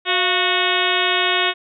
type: harmonic tone with a mistuned harmonic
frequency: 366.9 Hz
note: F#4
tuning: 15 cents flat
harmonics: 1 / 2 / 3 / 4 / 5 / 6 / 7 / 8 / 9 / 10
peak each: -25 / -25 / -25 / -25 / -25 / -25 / -25 / -25 / -25 / -25 dBFS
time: 0.05-1.54 s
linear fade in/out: 50 ms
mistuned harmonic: 2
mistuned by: -80 cents
effects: none